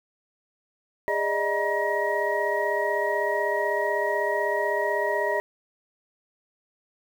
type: tone cluster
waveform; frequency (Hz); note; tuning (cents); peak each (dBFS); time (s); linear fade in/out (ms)
sine; 409.1 / 595 / 631 / 955 / 1895; G#4 / D5 / D#5 / A#5 / A#6; -26 / +22 / +24 / +42 / +28; -29; 1.08-5.4; 0
effects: 8-bit